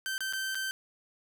sawtooth tone with dropouts, 1551 Hz, G6, 19 cents flat, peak -28 dBFS, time 0.06-0.71 s, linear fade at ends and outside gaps 0 ms, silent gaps 0.18-0.206 / 0.326-0.334 / 0.547-0.553 s, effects none

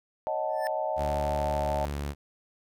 sine chord, D# half-diminished seventh, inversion third, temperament equal, 554.4 / 622.3 / 740 / 880 Hz, C#5 / D#5 / F#5 / A5, 0 / 0 / 0 / 0 cents, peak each -36 / -30 / -34 / -33 dBFS, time 0.27-1.85 s, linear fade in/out 0 ms
square tone with exponential growth, 1760 Hz, A6, in tune, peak -32 dBFS, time 0.49-0.67 s, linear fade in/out 0 ms, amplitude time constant 38 ms
sawtooth tone with pitch glide, 73.42 to 71.78 Hz, D2 to D2, 0 to -39 cents, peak -27 dBFS, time 0.96-2.15 s, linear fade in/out 50 ms, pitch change -39 cents, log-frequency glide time 1.5-1.96 s
effects none

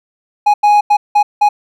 triangle tone bursts at uneven times, 830.6 Hz, G#5, in tune, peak -4 dBFS, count 5, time 0.46-0.54 / 0.63-0.81 / 0.9-0.97 / 1.15-1.23 / 1.41-1.49 s, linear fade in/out 10 ms, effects none

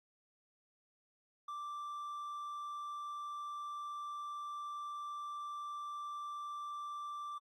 triangle tone, 1174.7 Hz, D6, in tune, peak -39 dBFS, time 1.48-7.38 s, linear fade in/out 5 ms, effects AAC 48 kbps

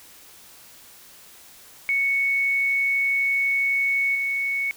sine tone with level steps, 2217 Hz, C#7, in tune, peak -19 / -22 dBFS, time 1.89-4.71 s, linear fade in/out 0 ms, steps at 4.15 s, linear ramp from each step 2 ms, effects white hiss -48 dBFS RMS until 4.76 s

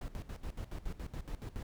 brown noise with tremolo, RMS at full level -40 dBFS, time 0.01-1.63 s, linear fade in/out 5 ms, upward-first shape square, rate 7.1 Hz, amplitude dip 80%, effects none

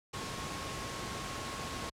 sine tone in noise, 1089 Hz, C#6, 31 cents flat, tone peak -45 dBFS, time 0.13-1.9 s, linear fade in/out 10 ms, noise pink, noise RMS -39 dBFS, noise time 0.13-1.9 s, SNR -9 dB, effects high-pass 60 Hz 12 dB/octave + low-pass 8000 Hz 12 dB/octave

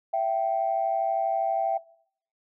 sine tone pair together, 664.6 / 777 Hz, E5 / G5, +14 / -16 cents, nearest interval minor third, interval 270 cents, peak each -25 dBFS, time 0.13-1.78 s, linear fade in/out 10 ms, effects noise-tail reverb RT60 0.6 s tail -21 dB re dry + tanh soft clip ceiling -15 dBFS

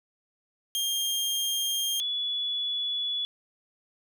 sawtooth / sine tone pair in turn, 3211 / 3416 Hz, G7 / G#7, +41 / +48 cents, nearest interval minor second, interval 107 cents, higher second, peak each -23 / -27 dBFS, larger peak first, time 0.75-2 / 2-3.25 s, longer neither, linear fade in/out 0 ms, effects none

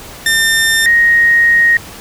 sawtooth / sine tone pair in turn, 1800 / 1871.2 Hz, A6 / A#6, +39 / +6 cents, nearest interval minor second, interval 67 cents, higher second, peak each -6 dBFS, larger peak neither, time 0.26-0.86 / 0.86-1.77 s, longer second, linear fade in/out 2 ms, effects pink hiss -32 dBFS RMS until 2 s

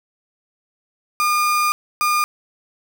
35% pulse tone bursts at uneven times, 1212 Hz, D#6, 46 cents flat, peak -14 dBFS, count 2, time 1.2-1.72 / 2.01-2.24 s, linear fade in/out 0 ms, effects none

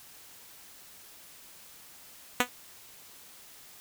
5% pulse tone with exponential decay, 246.9 Hz, B3, in tune, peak -7 dBFS, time 2.4-2.49 s, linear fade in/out 2 ms, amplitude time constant 18 ms, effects white hiss -52 dBFS RMS until 3.8 s

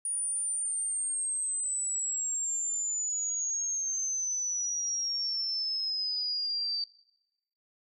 sine exponential sweep, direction down, 9590 to 4618 Hz, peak -29 dBFS, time 0.05-6.84 s, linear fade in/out 2 ms, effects noise-tail reverb RT60 1.0 s tail -23 dB re dry

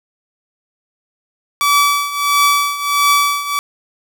sawtooth tone with tremolo, 1150 Hz, D6, 37 cents flat, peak -5 dBFS, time 1.61-3.59 s, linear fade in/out 0 ms, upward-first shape triangle, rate 1.5 Hz, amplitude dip 80%, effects none

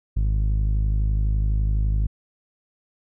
sawtooth tone with low-pass filter, 51.91 Hz, G#1, in tune, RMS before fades -21 dBFS, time 0.16-2.07 s, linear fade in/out 10 ms, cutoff 110 Hz, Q 0.74, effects none

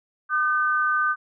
sine tone pair together, 1212.8 / 1528 Hz, D#6 / G6, -45 / -45 cents, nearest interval major third, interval 400 cents, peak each -22 dBFS, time 0.29-1.16 s, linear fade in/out 50 ms, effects none

